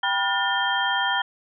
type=tone cluster; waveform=sine; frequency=787 / 979 / 1429 / 1791 / 3180 Hz; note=G5 / B5 / F6 / A6 / G7; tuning=+7 / -15 / +39 / +30 / +24 cents; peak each=-27 dBFS; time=0.03-1.22 s; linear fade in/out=5 ms; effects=none